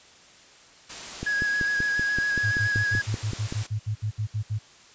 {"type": "noise", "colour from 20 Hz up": "white", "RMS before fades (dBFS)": -37, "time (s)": [0.89, 3.67], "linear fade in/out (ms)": 10}
{"type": "click train", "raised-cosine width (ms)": 3, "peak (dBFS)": -18, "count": 13, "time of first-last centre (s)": [1.23, 3.524], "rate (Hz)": 5.23}
{"type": "tone with vibrato", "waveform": "triangle", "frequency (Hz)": 1661.2, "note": "G#6", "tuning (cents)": 0, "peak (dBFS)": -21, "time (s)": [1.26, 3.02], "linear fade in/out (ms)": 10, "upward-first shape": "square", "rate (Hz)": 7.2, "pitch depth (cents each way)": 15}
{"type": "tone bursts", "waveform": "sine", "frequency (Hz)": 106.7, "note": "G#2", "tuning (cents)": 47, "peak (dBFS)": -24, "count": 14, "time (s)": [2.43, 4.59], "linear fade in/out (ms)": 20, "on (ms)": 93, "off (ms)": 66}
{"effects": ["white hiss -52 dBFS RMS until 4.94 s", "resampled to 16000 Hz"]}